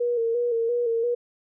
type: tone with vibrato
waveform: sine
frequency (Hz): 470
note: A#4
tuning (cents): +14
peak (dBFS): -21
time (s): 0-1.15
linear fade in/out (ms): 10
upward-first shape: square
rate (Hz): 2.9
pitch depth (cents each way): 42
effects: none